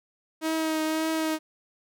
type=tone with vibrato; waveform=sawtooth; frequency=316.7 Hz; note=D#4; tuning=31 cents sharp; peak=-21 dBFS; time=0.41-1.39 s; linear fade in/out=50 ms; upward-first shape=triangle; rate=1.8 Hz; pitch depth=23 cents each way; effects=none